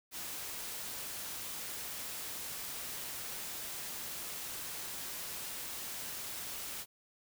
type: noise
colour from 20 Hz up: white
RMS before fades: -42 dBFS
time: 0.11-6.86 s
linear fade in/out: 50 ms
effects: none